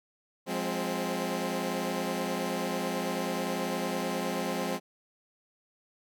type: chord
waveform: 15% pulse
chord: F minor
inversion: none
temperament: equal with one note detuned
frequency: 177.46 / 207.7 / 261.6 Hz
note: F3 / Ab3 / C4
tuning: +28 / 0 / 0 cents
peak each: -28 dBFS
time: 0.46-4.8 s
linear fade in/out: 50 ms
effects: none